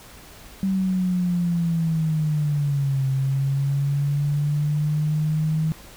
sine linear two-way sweep, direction down then up, 193.4 to 133.3 to 158.4 Hz, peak -19 dBFS, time 0.63-5.72 s, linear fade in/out 0 ms, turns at 3.07 s, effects added 50 Hz sine -50 dBFS peak until 5.96 s + pink hiss -45 dBFS RMS until 5.96 s

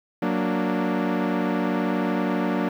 sawtooth chord, Gb augmented, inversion none, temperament equal, 185 / 233.1 / 293.7 Hz, Gb3 / Bb3 / D4, 0 / 0 / 0 cents, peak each -22 dBFS, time 0.22-2.69 s, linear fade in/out 5 ms, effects low-pass 2000 Hz 12 dB/octave + 9-bit

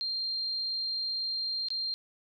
sine tone with dropouts, 4186 Hz, C8, in tune, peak -30 dBFS, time 0.01-1.94 s, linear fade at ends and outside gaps 0 ms, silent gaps 1.685-1.704 s, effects none

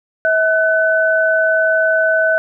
sine tone pair together, 644 / 1505.4 Hz, E5 / F#6, -41 / +29 cents, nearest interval octave + minor third, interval 1470 cents, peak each -14 dBFS, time 0.25-2.38 s, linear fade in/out 0 ms, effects none

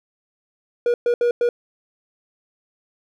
triangle tone bursts at uneven times, 479.1 Hz, A#4, 47 cents sharp, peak -13 dBFS, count 4, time 0.86-0.94 / 1.06-1.14 / 1.21-1.31 / 1.41-1.49 s, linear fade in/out 2 ms, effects none

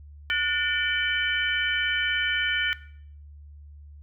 sine tone cluster, 1455 / 1792 / 2314 / 3030 Hz, F#6 / A6 / D7 / F#7, -29 / +31 / -26 / +40 cents, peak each -28 dBFS, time 0.3-2.73 s, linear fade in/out 0 ms, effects noise-tail reverb RT60 0.6 s tail -18 dB re dry + added 73 Hz sine -43 dBFS peak until 4.02 s

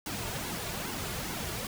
pink noise with flanger, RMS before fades -36 dBFS, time 0.06-1.67 s, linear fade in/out 2 ms, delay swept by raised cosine 1.6 to 3.9 ms, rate 2.4 Hz, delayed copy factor -0.65, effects none

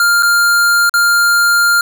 square tone with dropouts, 1400 Hz, F6, 4 cents sharp, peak -9 dBFS, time 0-1.81 s, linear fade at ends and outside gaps 2 ms, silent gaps 0.225-0.23 / 0.895-0.939 s, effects none

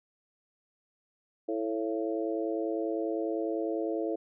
harmonic tone with a mistuned harmonic, 110 Hz, A2, in tune, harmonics 3 / 4 / 5 / 6, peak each -32 / -34 / -36 / -38 dBFS, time 1.48-4.16 s, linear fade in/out 10 ms, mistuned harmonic 6, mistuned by +40 cents, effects none

